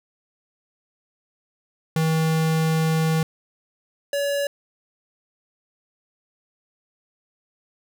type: tone pair in turn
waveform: square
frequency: 160 / 567.1 Hz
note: D#3 / C#5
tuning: +49 / +39 cents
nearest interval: octave + minor seventh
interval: 2190 cents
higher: second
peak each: -19 / -22 dBFS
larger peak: first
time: 1.96-3.23 / 4.13-4.47 s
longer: first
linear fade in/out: 2 ms
effects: none